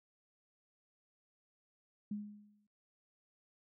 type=tone with exponential decay; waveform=sine; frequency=207.7 Hz; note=G#3; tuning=in tune; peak=-35 dBFS; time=2.11-2.67 s; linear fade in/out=5 ms; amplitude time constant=120 ms; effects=noise-tail reverb RT60 0.5 s tail -25 dB re dry